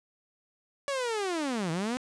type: linear two-way sweep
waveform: sawtooth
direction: down then up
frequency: 571 to 155.56 to 260.1 Hz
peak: -25 dBFS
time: 0.88-1.97 s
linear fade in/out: 0 ms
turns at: 1.71 s
effects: resampled to 22050 Hz + 10-bit